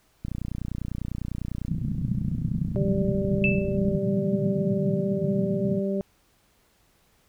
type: click train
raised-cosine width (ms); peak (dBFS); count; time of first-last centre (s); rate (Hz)
5; -19; 112; 0.25-3.95; 30
type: band-pass noise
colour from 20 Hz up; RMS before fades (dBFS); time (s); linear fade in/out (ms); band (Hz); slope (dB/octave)
white; -29; 1.68-5.8; 10; 120 to 200; 48
type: harmonic tone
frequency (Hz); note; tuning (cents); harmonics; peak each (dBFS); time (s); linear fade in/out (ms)
196; G3; 0; 1 / 2 / 3; -26 / -29 / -31; 2.76-6.01; 0
type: tone with exponential decay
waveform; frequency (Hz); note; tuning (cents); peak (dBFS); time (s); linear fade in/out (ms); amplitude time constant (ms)
sine; 2638; E7; +1; -19; 3.44-3.77; 1; 71
effects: pink hiss -64 dBFS RMS until 7.28 s